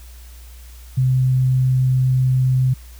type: tone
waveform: sine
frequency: 129.1 Hz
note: C3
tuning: 23 cents flat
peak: -13 dBFS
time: 0.97-2.74 s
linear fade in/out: 10 ms
effects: added 60 Hz sine -37 dBFS peak until 2.99 s + white hiss -48 dBFS RMS until 2.99 s